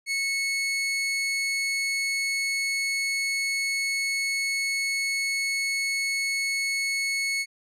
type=tone; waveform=sawtooth; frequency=2200 Hz; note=C#7; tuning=14 cents flat; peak=-21 dBFS; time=0.06-7.46 s; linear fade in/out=50 ms; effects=low-pass 10000 Hz 12 dB/octave

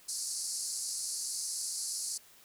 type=band-pass noise; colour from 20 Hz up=white; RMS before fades=-37 dBFS; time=0.08-2.18 s; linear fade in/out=10 ms; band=4300 to 11000 Hz; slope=96 dB/octave; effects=white hiss -59 dBFS RMS until 2.44 s

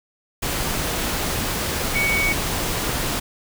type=tone in noise; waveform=sine; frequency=2240 Hz; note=C#7; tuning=18 cents sharp; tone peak=-19 dBFS; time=1.95-2.33 s; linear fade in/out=10 ms; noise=pink; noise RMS=-24 dBFS; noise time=0.42-3.2 s; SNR=+2 dB; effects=none

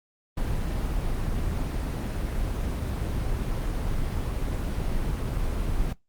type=noise; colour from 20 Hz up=brown; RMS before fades=-27 dBFS; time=0.37-5.93 s; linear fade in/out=5 ms; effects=noise-tail reverb RT60 0.2 s tail -24 dB re dry + Opus 24 kbps

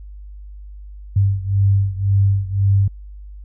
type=beating tone pair; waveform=sine; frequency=98 / 99.9 Hz; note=G2 / G2; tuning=0 / +33 cents; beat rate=1.9 Hz; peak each=-15 / -18 dBFS; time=1.16-2.88 s; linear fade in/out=5 ms; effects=added 50 Hz sine -33 dBFS peak until 3.44 s

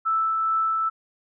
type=tone with tremolo; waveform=sine; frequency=1318.5 Hz; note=E6; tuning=in tune; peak=-19 dBFS; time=0.05-0.9 s; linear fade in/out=20 ms; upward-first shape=triangle; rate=2.4 Hz; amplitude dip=25%; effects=none

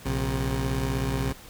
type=tone pair together; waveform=20% pulse; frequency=58.76 / 133.8 Hz; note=A#1 / C3; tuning=+14 / +39 cents; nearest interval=octave + major second; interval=1425 cents; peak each=-23 dBFS; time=0.05-1.33 s; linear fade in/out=10 ms; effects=pink hiss -47 dBFS RMS until 1.49 s

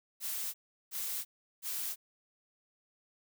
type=noise bursts; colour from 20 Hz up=blue; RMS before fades=-37 dBFS; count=3; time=0.2-1.96 s; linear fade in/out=50 ms; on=340 ms; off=370 ms; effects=none

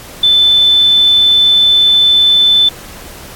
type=tone; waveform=sine; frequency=3520 Hz; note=A7; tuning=in tune; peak=-5 dBFS; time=0.23-2.69 s; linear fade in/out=5 ms; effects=pink hiss -32 dBFS RMS until 3.35 s + AAC 64 kbps

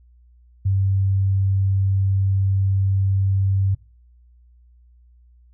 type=tone; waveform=sine; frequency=97 Hz; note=G2; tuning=18 cents flat; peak=-16 dBFS; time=0.65-3.75 s; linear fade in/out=10 ms; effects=noise-tail reverb RT60 0.3 s tail -19 dB re dry + added 60 Hz sine -49 dBFS peak until 5.53 s

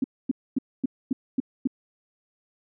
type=tone bursts; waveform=sine; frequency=261.6 Hz; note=C4; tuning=in tune; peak=-19 dBFS; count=7; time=0.02-1.674 s; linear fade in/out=5 ms; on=22 ms; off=250 ms; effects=none

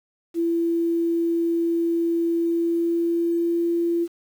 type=tone with pitch glide; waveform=sine; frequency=336.3 to 340.2 Hz; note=E4 to F4; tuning=+35 to -45 cents; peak=-19 dBFS; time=0.34-4.08 s; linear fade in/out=50 ms; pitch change=+20 cents; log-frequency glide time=2.37-3.67 s; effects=8-bit

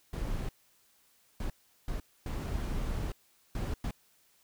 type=noise bursts at uneven times; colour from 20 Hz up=brown; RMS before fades=-34 dBFS; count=6; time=0.13-0.49 / 1.4-1.5 / 1.88-2 / 2.26-3.12 / 3.55-3.74 / 3.84-3.91 s; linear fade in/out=2 ms; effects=white hiss -67 dBFS RMS until 4.43 s

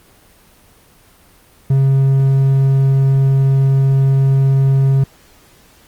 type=tone; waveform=triangle; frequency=135.5 Hz; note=C#3; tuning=39 cents flat; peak=-7 dBFS; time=1.7-5.04 s; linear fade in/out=5 ms; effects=pink hiss -48 dBFS RMS until 5.87 s + Opus 24 kbps

